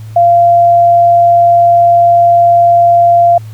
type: tone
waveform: sine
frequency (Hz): 690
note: F5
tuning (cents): -21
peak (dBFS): -3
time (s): 0.16-3.38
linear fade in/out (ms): 5
effects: added 109 Hz sine -24 dBFS peak until 3.53 s + pink hiss -43 dBFS RMS until 3.53 s